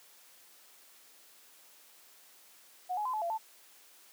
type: tone with pitch steps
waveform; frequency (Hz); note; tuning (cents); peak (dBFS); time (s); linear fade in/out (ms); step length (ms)
sine; 730 / 841 / 1021 / 860 / 683 / 883; F#5 / G#5 / C6 / A5 / F5 / A5; -24 / +22 / -43 / -40 / -39 / +6; -31; 2.89-3.382; 20; 82
effects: white hiss -59 dBFS RMS until 4.12 s + high-pass 300 Hz 12 dB/octave